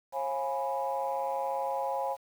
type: chord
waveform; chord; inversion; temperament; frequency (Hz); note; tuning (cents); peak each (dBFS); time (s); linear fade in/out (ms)
sine; C# dominant seventh; none; equal with one note detuned; 540.5 / 698.5 / 830.6 / 987.8; C#5 / E#5 / G#5 / B5; -44 / 0 / 0 / 0; -33 / -37 / -32 / -37; 0.12-2.17; 50
effects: tanh soft clip ceiling -21 dBFS + 9-bit